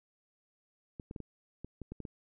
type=clicks; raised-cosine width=3 ms; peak=-29 dBFS; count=9; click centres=0.998 / 1.111 / 1.162 / 1.203 / 1.646 / 1.817 / 1.92 / 2.003 / 2.052 s; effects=none